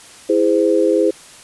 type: chord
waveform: sine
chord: E augmented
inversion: none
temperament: just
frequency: 329.6 / 412 / 515 Hz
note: E4 / G#4 / B#4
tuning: 0 / -14 / -28 cents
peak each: -16 dBFS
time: 0.29-1.11 s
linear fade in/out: 10 ms
effects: white hiss -41 dBFS RMS until 1.43 s + resampled to 24000 Hz